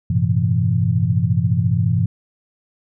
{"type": "tone cluster", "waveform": "sine", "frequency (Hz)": [97.7, 111.7, 126.5, 167.3], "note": ["G2", "A2", "B2", "E3"], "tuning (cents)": [-5, 27, 42, 26], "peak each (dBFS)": -20, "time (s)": [0.1, 2.06], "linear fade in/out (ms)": 5, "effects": []}